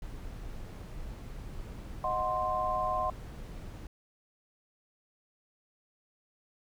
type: noise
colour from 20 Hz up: brown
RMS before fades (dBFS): -42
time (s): 0.02-3.87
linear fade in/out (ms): 2
type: chord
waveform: sine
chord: C diminished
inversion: first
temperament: equal with one note detuned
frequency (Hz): 622.3 / 734 / 1046.5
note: Eb5 / Gb5 / C6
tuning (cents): 0 / -14 / 0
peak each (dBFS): -35 / -33 / -31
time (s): 2.04-3.1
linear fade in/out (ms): 2
effects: none